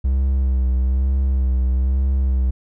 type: tone with vibrato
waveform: triangle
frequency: 65.1 Hz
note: C2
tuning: 8 cents flat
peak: -13 dBFS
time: 0.04-2.51 s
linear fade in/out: 10 ms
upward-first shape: sine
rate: 1.1 Hz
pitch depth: 45 cents each way
effects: none